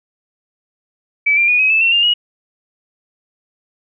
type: tone with pitch steps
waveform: sine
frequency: 2300 / 2377 / 2457 / 2539 / 2624 / 2712 / 2802 / 2896 Hz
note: D7 / D7 / D#7 / D#7 / E7 / E7 / F7 / F#7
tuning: -37 / +20 / -22 / +34 / -9 / +49 / +5 / -38 cents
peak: -10 dBFS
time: 1.26-2.14 s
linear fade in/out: 10 ms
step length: 110 ms
effects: none